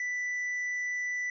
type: tone with tanh clipping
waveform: sine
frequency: 1979 Hz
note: B6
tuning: 3 cents sharp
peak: -31 dBFS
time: 0-1.3 s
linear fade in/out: 2 ms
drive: 4 dB
effects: resampled to 16000 Hz